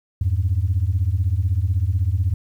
sine beating tone pair, 84.1 / 100.1 Hz, E2 / G2, +35 / +37 cents, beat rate 16 Hz, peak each -19 dBFS, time 0.21-2.34 s, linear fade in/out 5 ms, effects tanh soft clip ceiling -11 dBFS + 9-bit

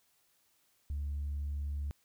sine tone, 72 Hz, D2, 34 cents flat, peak -32 dBFS, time 0.9-1.91 s, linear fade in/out 0 ms, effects tanh soft clip ceiling -31 dBFS + white hiss -72 dBFS RMS until 2.04 s

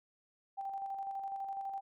sine tone with tremolo, 784 Hz, G5, in tune, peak -36 dBFS, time 0.57-1.81 s, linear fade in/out 20 ms, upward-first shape square, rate 12 Hz, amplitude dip 35%, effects none

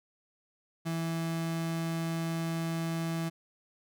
35% pulse tone, 164.81 Hz, E3, in tune, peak -29 dBFS, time 0.85-3.3 s, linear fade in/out 20 ms, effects none

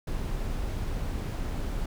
brown noise, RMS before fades -31 dBFS, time 0.07-1.86 s, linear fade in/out 5 ms, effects none

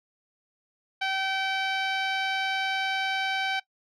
10% pulse tone with low-pass filter, 770 Hz, G5, 31 cents flat, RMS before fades -28 dBFS, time 1.01-3.6 s, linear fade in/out 10 ms, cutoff 3600 Hz, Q 0.65, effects noise-tail reverb RT60 0.1 s tail -20 dB re dry

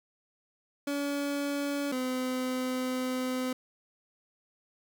30% pulse tone pair in turn, 284.6 / 255.5 Hz, C#4 / C4, +46 / -41 cents, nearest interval major second, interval 187 cents, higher first, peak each -27 dBFS, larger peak neither, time 0.87-1.92 / 1.92-3.53 s, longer second, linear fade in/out 5 ms, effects none

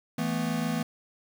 square chord, E suspended fourth, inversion none, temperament equal, 164.81 / 220 / 246.9 Hz, E3 / A3 / B3, 0 / 0 / 0 cents, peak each -32 dBFS, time 0.18-0.83 s, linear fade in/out 5 ms, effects 9-bit

